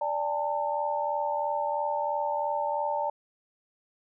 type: tone cluster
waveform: sine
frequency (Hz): 586 / 818 / 901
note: D5 / G#5 / A5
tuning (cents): -4 / -26 / +41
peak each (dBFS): -31 / -33 / -29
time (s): 0.01-3.1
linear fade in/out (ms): 5
effects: none